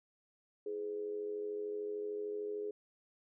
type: tone with amplitude modulation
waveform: sine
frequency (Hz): 418.4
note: G#4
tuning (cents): +13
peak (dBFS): -34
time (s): 0.66-2.71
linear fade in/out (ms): 5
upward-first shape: sine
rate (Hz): 93.4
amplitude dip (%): 60
effects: none